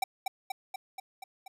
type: tone with echo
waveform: square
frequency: 770 Hz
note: G5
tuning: 31 cents flat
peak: -26 dBFS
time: 0.02-0.04 s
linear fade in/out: 5 ms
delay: 240 ms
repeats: 6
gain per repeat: -3 dB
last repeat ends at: 1.48 s
effects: none